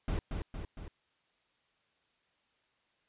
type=noise with echo; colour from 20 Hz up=brown; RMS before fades=-32 dBFS; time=0.08-0.19 s; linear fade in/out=2 ms; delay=230 ms; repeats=3; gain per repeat=-4 dB; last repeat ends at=0.88 s; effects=white hiss -74 dBFS RMS until 3.08 s + resampled to 8000 Hz